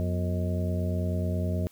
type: harmonic tone with a mistuned harmonic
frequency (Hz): 89.3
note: F2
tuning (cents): +39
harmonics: 1 / 2 / 3 / 4 / 5 / 6 / 7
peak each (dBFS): -27 / -32 / -37 / -40 / -42 / -44 / -37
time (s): 0-1.67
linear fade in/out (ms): 0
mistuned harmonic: 3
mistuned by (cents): -150
effects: white hiss -59 dBFS RMS until 1.71 s